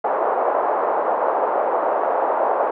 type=band-pass noise; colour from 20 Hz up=pink; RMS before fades=-20 dBFS; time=0.04-2.71 s; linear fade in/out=5 ms; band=510 to 1000 Hz; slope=24 dB/octave; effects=none